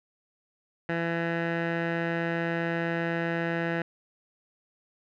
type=tone with low-pass filter; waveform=15% pulse; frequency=167.8 Hz; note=E3; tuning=31 cents sharp; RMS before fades=-29 dBFS; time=0.89-3.82 s; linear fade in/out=2 ms; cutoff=2000 Hz; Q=2.7; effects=none